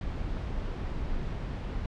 brown noise, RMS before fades -33 dBFS, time 0.01-1.86 s, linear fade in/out 2 ms, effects low-pass 4000 Hz 12 dB/octave

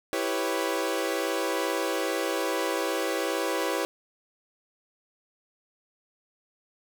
sawtooth chord, C# half-diminished seventh, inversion first, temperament equal, 329.6 / 392 / 493.9 / 554.4 Hz, E4 / G4 / B4 / C#5, 0 / 0 / 0 / 0 cents, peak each -28 dBFS, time 0.13-3.85 s, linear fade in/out 0 ms, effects none

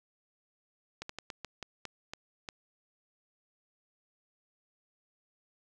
slowing click train, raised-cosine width 0.2 ms, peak -22 dBFS, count 9, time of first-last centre 1.02-2.488 s, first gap 74 ms, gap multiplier 1.25, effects none

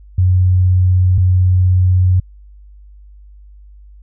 sine tone pair in turn, 91.6 / 91.6 Hz, F#2 / F#2, -17 / -17 cents, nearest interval unison, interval 0 cents, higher neither, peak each -8 dBFS, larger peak neither, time 0.18-1.18 / 1.18-2.2 s, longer second, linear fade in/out 5 ms, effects added 50 Hz sine -37 dBFS peak until 4.02 s

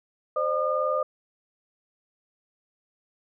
sine tone cluster, 523 / 604 / 1213 Hz, C5 / D5 / D#6, -1 / +48 / -44 cents, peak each -27 dBFS, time 0.36-1.03 s, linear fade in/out 5 ms, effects none

